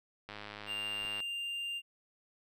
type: click train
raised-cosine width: 0.3 ms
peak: -28 dBFS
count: 96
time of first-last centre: 0.29-1.203 s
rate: 104 Hz
type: tone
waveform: triangle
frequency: 2794 Hz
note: F7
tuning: in tune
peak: -34 dBFS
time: 0.66-1.82 s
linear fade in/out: 50 ms
type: noise with exponential growth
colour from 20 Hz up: brown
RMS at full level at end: -44 dBFS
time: 0.97-1.06 s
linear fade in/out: 1 ms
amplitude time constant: 19 ms
effects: none